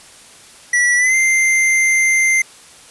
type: tone with pitch glide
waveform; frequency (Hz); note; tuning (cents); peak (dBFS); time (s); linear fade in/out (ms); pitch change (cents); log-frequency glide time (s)
square; 1948 to 2088; B6 to C7; -24 to -4; -12; 0.73-2.42; 5; +120; 0.97-1.15
effects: white hiss -42 dBFS RMS until 2.9 s + resampled to 24000 Hz